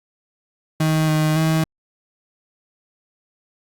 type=tone with pitch steps; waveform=35% pulse; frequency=157.2 / 155.1 / 159.5 Hz; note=D#3 / D#3 / D#3; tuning=+18 / -5 / +43 cents; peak=-14 dBFS; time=0.8-1.64 s; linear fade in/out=5 ms; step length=280 ms; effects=Opus 48 kbps